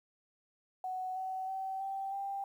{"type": "tone with pitch steps", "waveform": "sine", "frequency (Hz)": [744, 755.3, 766.7, 778.3, 790.1], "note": ["F#5", "F#5", "G5", "G5", "G5"], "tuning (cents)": [9, 35, -39, -13, 13], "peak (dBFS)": -35, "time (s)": [0.84, 2.44], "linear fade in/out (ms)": 2, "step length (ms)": 320, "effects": ["11-bit"]}